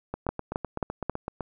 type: two click trains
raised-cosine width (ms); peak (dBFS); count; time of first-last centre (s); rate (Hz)
1; -17 / -12; 11 / 4; 0.14-1.407 / 0.29-1.096; 7.89 / 3.72
effects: none